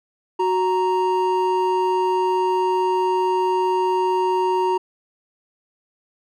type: tone pair together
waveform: triangle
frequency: 370 / 932.3 Hz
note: F#4 / A#5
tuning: 0 / 0 cents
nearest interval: octave + major third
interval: 1600 cents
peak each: -18 / -18 dBFS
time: 0.39-4.78 s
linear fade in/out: 10 ms
effects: none